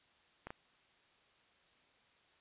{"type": "clicks", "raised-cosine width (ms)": 0.5, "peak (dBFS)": -29, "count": 2, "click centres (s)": [0.47, 0.505], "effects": ["white hiss -69 dBFS RMS until 2.4 s", "resampled to 8000 Hz"]}